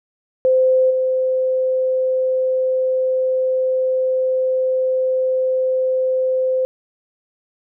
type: tone with level steps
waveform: sine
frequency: 517 Hz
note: C5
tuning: 21 cents flat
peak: -11 / -15 dBFS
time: 0.45-6.65 s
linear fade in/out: 0 ms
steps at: 0.9 s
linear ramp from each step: 10 ms
effects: none